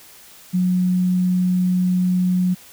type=tone; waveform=sine; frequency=181.9 Hz; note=F#3; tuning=29 cents flat; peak=-15 dBFS; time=0.53-2.55 s; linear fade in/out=20 ms; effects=white hiss -45 dBFS RMS until 2.72 s